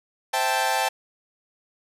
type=chord; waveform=sawtooth; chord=A minor seventh; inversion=first; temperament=equal; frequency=523.3 / 659.3 / 784 / 880 Hz; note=C5 / E5 / G5 / A5; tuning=0 / 0 / 0 / 0 cents; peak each=-27 / -27 / -21 / -21 dBFS; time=0.33-0.89 s; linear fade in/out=10 ms; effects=resampled to 32000 Hz + 9-bit